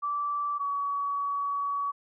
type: tone pair in turn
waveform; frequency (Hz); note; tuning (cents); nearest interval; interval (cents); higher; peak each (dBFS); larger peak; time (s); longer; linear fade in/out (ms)
sine; 1162 / 1132.2; D6 / C#6; -19 / +36; unison; 45; first; -27; neither; 0.02-0.59 / 0.59-1.92; second; 20
effects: none